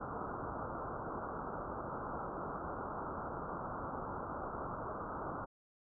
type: low-pass noise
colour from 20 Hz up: white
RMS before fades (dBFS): -42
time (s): 0-5.46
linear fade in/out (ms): 20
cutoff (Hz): 1400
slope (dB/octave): 96
effects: none